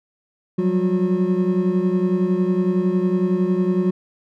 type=tone cluster; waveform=triangle; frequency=180.3 / 191.2 / 362.1 Hz; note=F#3 / G3 / F#4; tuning=-45 / -43 / -37 cents; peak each=-19 dBFS; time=0.58-3.91 s; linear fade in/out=10 ms; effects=none